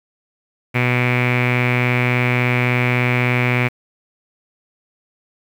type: tone with low-pass filter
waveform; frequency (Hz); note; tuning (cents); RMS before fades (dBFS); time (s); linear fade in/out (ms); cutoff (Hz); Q
sawtooth; 123.47; B2; 0; -17; 0.74-3.69; 20; 2300; 8.1
effects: 7-bit